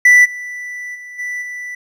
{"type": "tone with level steps", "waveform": "triangle", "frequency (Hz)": 1975.5, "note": "B6", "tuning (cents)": 0, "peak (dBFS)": [-3, -23, -29, -19, -23], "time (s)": [0.05, 1.75], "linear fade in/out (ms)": 5, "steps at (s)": [0.24, 0.94, 1.18, 1.41], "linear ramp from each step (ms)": 20, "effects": []}